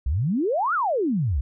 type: exponential two-way sweep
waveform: sine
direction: up then down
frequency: 58.27 to 1480 to 58.27 Hz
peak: -20 dBFS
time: 0.06-1.41 s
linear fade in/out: 5 ms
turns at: 0.74 s
effects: none